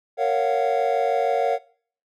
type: chord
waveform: triangle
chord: Gb major seventh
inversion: first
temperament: just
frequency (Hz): 462.5 / 555 / 693.7 / 740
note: Bb4 / Db5 / F5 / Gb5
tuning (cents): -14 / +2 / -12 / 0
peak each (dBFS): -22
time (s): 0.17-1.59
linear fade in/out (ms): 50
effects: noise-tail reverb RT60 0.5 s tail -21 dB re dry + tanh soft clip ceiling -8 dBFS

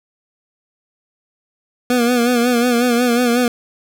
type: tone with vibrato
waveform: 25% pulse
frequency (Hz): 241.9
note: B3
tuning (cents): -36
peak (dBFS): -9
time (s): 1.9-3.48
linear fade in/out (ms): 2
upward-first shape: sine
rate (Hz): 5.5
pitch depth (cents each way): 60
effects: none

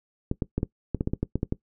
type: clicks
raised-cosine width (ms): 3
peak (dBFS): -12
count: 12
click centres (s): 0.314 / 0.422 / 0.58 / 0.631 / 0.947 / 1.009 / 1.074 / 1.135 / 1.23 / 1.356 / 1.431 / 1.524
effects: noise-tail reverb RT60 0.1 s tail -19 dB re dry

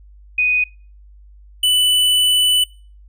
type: tone pair in turn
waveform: sine / square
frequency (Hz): 2489 / 2984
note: D#7 / F#7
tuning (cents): 0 / +14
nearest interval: minor third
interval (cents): 314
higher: second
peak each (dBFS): -13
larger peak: neither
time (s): 0.38-0.64 / 1.63-2.64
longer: second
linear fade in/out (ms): 5
effects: noise-tail reverb RT60 0.4 s tail -25 dB re dry + added 50 Hz sine -41 dBFS peak until 3.08 s

